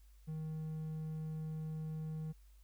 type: tone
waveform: triangle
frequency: 157 Hz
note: D#3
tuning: 16 cents sharp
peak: -37 dBFS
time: 0.27-2.33 s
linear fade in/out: 20 ms
effects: added 50 Hz sine -58 dBFS peak until 2.63 s + white hiss -74 dBFS RMS until 2.63 s